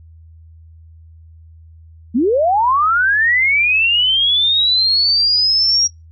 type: linear sweep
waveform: sine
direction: up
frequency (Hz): 207 to 5680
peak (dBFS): -11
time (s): 2.14-5.88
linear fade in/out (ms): 20
effects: noise-tail reverb RT60 0.2 s tail -23 dB re dry + added 81 Hz sine -39 dBFS peak until 6.11 s